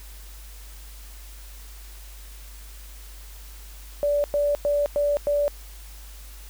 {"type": "tone bursts", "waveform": "sine", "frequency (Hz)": 580, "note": "D5", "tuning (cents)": -22, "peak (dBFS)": -19, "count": 5, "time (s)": [4.03, 5.48], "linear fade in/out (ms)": 0, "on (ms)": 210, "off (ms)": 100, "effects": ["added 50 Hz sine -40 dBFS peak until 6.49 s", "white hiss -48 dBFS RMS until 6.49 s"]}